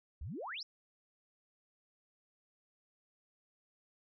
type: exponential sweep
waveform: sine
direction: up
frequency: 57.5 to 5710 Hz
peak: -40 dBFS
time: 0.21-0.63 s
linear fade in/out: 5 ms
effects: none